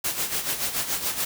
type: noise with tremolo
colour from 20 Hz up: white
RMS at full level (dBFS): -25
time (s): 0.04-1.25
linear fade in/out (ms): 5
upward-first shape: sine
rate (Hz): 7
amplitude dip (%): 65
effects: none